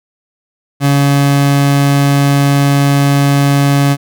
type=tone; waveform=30% pulse; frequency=140.9 Hz; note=C#3; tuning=29 cents sharp; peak=-5 dBFS; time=0.8-3.97 s; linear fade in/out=50 ms; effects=none